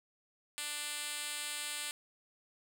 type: tone with band-pass filter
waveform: 5% pulse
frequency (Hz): 295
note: D4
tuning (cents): +8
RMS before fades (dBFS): -40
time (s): 0.58-1.91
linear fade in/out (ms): 0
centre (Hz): 8200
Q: 0.74
effects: 10-bit